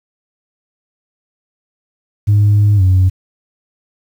sine tone with pitch glide, 103.3 to 93.1 Hz, G#2 to F#2, -9 to +11 cents, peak -5 dBFS, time 2.27-3.1 s, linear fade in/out 20 ms, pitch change -180 cents, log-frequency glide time 2.76-2.82 s, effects tanh soft clip ceiling -5 dBFS + 7-bit

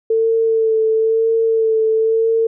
sine tone with vibrato, 446.8 Hz, A4, 27 cents sharp, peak -12 dBFS, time 0.1-2.47 s, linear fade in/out 5 ms, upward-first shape sine, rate 1 Hz, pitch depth 22 cents each way, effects none

